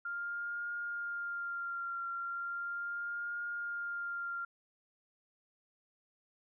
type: tone with vibrato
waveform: sine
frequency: 1396.9 Hz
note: F6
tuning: in tune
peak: -36 dBFS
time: 0.05-4.45 s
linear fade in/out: 5 ms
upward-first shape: triangle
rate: 0.37 Hz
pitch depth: 26 cents each way
effects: none